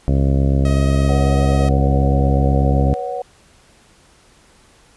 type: harmonic tone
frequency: 68.1 Hz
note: C#2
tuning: 30 cents flat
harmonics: 1 / 2 / 3 / 4 / 5 / 6 / 7 / 8 / 9 / 10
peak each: -15 / -17 / -23 / -23 / -31 / -31 / -33 / -30 / -34 / -36 dBFS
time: 0.08-2.94 s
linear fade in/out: 0 ms
type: tone with vibrato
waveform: sawtooth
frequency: 631 Hz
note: D#5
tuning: 24 cents sharp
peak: -22 dBFS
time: 0.65-1.69 s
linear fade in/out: 2 ms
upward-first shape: sine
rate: 18 Hz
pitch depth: 16 cents each way
type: chord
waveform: sine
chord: B suspended second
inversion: none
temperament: equal with one note detuned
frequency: 485.1 / 554.4 / 740 Hz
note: B4 / C#5 / F#5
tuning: -31 / 0 / 0 cents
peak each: -26 / -27 / -25 dBFS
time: 1.09-3.22 s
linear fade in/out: 2 ms
effects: pink hiss -51 dBFS RMS until 4.96 s + resampled to 24000 Hz